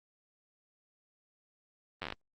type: slowing click train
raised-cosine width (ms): 0.3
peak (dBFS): -21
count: 8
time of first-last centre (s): 2.02-2.124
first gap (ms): 10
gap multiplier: 1.13
effects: Opus 32 kbps